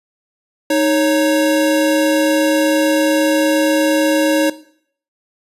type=tone pair together; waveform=square; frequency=310.4 / 553 Hz; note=D#4 / C#5; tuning=-4 / -4 cents; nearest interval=minor seventh; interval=1000 cents; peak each=-16 dBFS; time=0.7-4.5 s; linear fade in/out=5 ms; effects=noise-tail reverb RT60 0.6 s tail -17 dB re dry + resampled to 32000 Hz